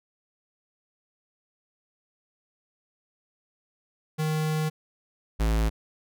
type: tone pair in turn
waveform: square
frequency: 155.5 / 54.69 Hz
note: D#3 / A1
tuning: -1 / -10 cents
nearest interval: octave + tritone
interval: 1809 cents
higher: first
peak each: -25 / -22 dBFS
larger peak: second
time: 4.18-4.7 / 5.39-5.7 s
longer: first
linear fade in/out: 20 ms
effects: none